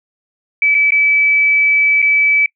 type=tone with dropouts; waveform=sine; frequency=2300 Hz; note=D7; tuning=37 cents flat; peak=-9 dBFS; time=0.62-2.46 s; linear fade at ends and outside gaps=2 ms; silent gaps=0.745-0.749 / 0.906-0.92 / 2.019-2.025 s; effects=noise-tail reverb RT60 0.1 s tail -24 dB re dry